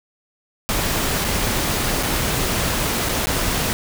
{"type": "noise with dropouts", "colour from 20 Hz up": "pink", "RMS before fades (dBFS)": -21, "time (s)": [0.69, 3.73], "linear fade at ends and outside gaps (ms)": 0, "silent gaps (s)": [[1.244, 1.248], [2.028, 2.033], [3.088, 3.092], [3.258, 3.27]], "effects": []}